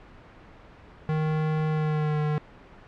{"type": "tone with pitch glide", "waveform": "square", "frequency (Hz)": [155.56, 151.04], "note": ["D#3", "D3"], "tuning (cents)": [0, 49], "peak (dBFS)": -24, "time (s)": [1.09, 2.38], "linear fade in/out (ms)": 0, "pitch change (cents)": -51, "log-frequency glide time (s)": [1.69, 2.2], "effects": ["pink hiss -49 dBFS RMS until 2.87 s", "low-pass 2000 Hz 12 dB/octave"]}